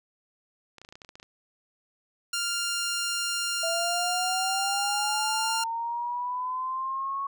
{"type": "clicks", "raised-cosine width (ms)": 0.2, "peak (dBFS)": -29, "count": 12, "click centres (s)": [0.783, 0.816, 0.849, 0.889, 0.925, 0.955, 1.018, 1.048, 1.091, 1.155, 1.199, 1.229]}
{"type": "tone", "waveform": "10% pulse", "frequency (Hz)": 1396.9, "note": "F6", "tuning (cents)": 0, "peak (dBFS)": -19, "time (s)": [2.33, 5.64], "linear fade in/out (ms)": 5}
{"type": "linear sweep", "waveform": "sine", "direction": "up", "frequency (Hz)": [659.3, 1108.7], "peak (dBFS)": -28, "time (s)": [3.63, 7.27], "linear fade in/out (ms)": 5}
{"effects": []}